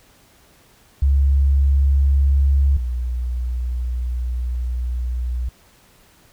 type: tone pair in turn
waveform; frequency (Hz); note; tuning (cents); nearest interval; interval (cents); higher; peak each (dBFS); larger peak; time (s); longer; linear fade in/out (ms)
sine; 69 / 61.25; C#2 / B1; -7 / -14; major second; 207; first; -12 / -20; first; 1.02-2.77 / 2.77-5.49; second; 5
effects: pink hiss -53 dBFS RMS until 6.32 s